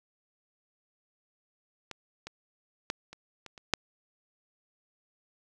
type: clicks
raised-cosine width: 0.2 ms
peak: -22 / -23 / -13 / -28 / -27 / -30 / -6 dBFS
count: 7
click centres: 1.913 / 2.27 / 2.901 / 3.13 / 3.463 / 3.578 / 3.737 s
effects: none